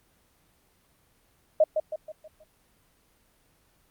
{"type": "tone with echo", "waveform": "sine", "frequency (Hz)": 622.3, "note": "D#5", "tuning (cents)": 0, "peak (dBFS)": -15, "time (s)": [1.6, 1.64], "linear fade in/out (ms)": 5, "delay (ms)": 160, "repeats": 5, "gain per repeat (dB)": -7, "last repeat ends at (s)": 2.44, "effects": ["pink hiss -65 dBFS RMS until 3.9 s", "Opus 24 kbps"]}